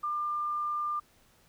sine tone, 1197 Hz, D6, 33 cents sharp, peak -29 dBFS, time 0.03-1 s, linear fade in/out 10 ms, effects pink hiss -64 dBFS RMS until 1.48 s

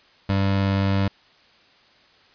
25% pulse tone, 98 Hz, G2, in tune, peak -15 dBFS, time 0.29-1.08 s, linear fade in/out 5 ms, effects white hiss -55 dBFS RMS until 2.34 s + resampled to 11025 Hz

